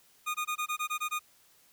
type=tone bursts; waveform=25% pulse; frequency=1228 Hz; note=D#6; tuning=23 cents flat; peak=-26 dBFS; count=9; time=0.26-1.194 s; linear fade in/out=20 ms; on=86 ms; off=20 ms; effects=white hiss -63 dBFS RMS until 1.72 s